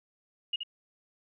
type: tone with echo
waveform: sine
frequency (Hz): 2865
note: F7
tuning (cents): +44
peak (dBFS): -27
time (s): 0.53-0.56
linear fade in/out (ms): 5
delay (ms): 74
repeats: 1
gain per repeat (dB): -6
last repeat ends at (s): 0.634
effects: none